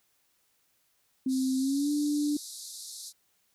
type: tone with pitch glide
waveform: sine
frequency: 261.6 to 293.6 Hz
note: C4 to D4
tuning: 0 to 0 cents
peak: -25 dBFS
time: 1.26-2.37 s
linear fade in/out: 5 ms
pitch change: +200 cents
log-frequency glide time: 1.58-1.91 s
type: band-pass noise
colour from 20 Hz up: pink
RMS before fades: -43 dBFS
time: 1.28-3.13 s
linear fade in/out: 50 ms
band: 3800 to 12000 Hz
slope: 96 dB/octave
effects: white hiss -71 dBFS RMS until 3.54 s